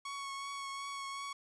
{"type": "tone with vibrato", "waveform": "sawtooth", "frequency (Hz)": 1108.7, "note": "C#6", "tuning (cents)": 0, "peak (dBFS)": -36, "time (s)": [0.05, 1.33], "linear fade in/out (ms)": 5, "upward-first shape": "triangle", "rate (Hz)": 2.7, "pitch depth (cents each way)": 20, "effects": ["resampled to 22050 Hz", "11-bit"]}